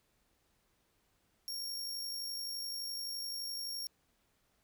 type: tone with amplitude modulation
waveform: sawtooth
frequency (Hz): 5540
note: F8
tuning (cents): -15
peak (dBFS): -34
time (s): 1.48-3.87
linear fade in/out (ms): 0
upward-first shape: sine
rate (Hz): 51.7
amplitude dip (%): 35
effects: pink hiss -75 dBFS RMS until 4.63 s